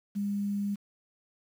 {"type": "tone with quantisation", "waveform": "sine", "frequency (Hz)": 202.2, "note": "G#3", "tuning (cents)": -46, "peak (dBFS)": -28, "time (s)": [0.15, 0.76], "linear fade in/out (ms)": 20, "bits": 9, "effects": []}